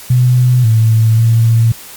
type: tone with pitch steps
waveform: sine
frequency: 125 / 111.7 / 114.4 Hz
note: B2 / A2 / A#2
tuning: +21 / +27 / -32 cents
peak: -6 dBFS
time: 0.1-1.72 s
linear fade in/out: 5 ms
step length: 540 ms
effects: white hiss -33 dBFS RMS until 1.96 s + Opus 48 kbps